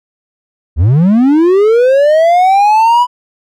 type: linear sweep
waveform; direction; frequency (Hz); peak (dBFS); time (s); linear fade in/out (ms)
triangle; up; 66.7 to 994; -3; 0.76-3.07; 50
effects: none